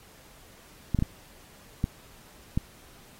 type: clicks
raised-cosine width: 5 ms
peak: -12 dBFS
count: 5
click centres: 0.947 / 0.989 / 1.024 / 1.841 / 2.575 s
effects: pink hiss -54 dBFS RMS until 3.19 s + AAC 48 kbps